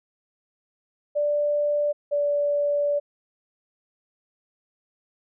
sine tone pair in turn, 587.3 / 579.5 Hz, D5 / D5, 0 / -23 cents, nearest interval unison, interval 23 cents, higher first, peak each -20 dBFS, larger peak neither, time 1.15-1.93 / 2.11-3 s, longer second, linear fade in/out 20 ms, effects none

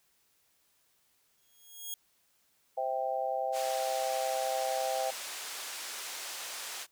5% pulse tone with exponential growth, 3300 Hz, G#7, 12 cents flat, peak -26 dBFS, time 1.38-1.94 s, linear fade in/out 1 ms, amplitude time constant 120 ms
sine chord, C major, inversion none, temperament just, 523.3 / 654.1 / 784.9 Hz, C5 / E5 / G5, 0 / -14 / +2 cents, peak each -35 / -35 / -33 dBFS, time 2.77-5.11 s, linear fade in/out 10 ms
white band-pass noise, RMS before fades -41 dBFS, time 3.52-6.87 s, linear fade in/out 50 ms, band 560 to 8400 Hz, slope 12 dB/octave
effects white hiss -71 dBFS RMS until 6.91 s

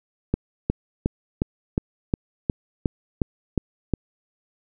click train, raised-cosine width 3 ms, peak -7 dBFS, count 11, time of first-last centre 0.34-3.937 s, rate 2.78 Hz, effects none

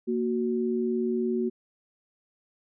sine tone pair together, 233.1 / 370 Hz, A#3 / F#4, 0 / 0 cents, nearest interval minor sixth, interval 800 cents, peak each -27 dBFS, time 0.07-1.5 s, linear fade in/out 20 ms, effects none

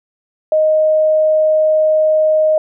sine tone, 622.3 Hz, D#5, in tune, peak -9 dBFS, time 0.52-2.58 s, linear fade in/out 2 ms, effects none

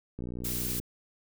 click train, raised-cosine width 3 ms, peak -25 dBFS, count 38, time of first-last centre 0.19-0.8 s, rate 60.7 Hz
blue noise, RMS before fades -34 dBFS, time 0.44-0.8 s, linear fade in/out 10 ms
effects none

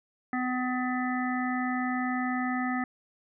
harmonic tone with a mistuned harmonic, 252.3 Hz, B3, 37 cents sharp, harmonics 1 / 3 / 5 / 7 / 8, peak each -29 / -34 / -36 / -37 / -38 dBFS, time 0.33-2.84 s, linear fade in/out 2 ms, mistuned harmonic 8, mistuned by -17 cents, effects none

